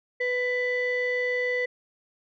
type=tone pair together; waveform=sine; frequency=496.3 / 1988.5 Hz; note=B4 / B6; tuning=+8 / +11 cents; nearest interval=2 octaves; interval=2403 cents; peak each=-25 dBFS; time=0.2-1.66 s; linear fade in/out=10 ms; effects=tanh soft clip ceiling -20 dBFS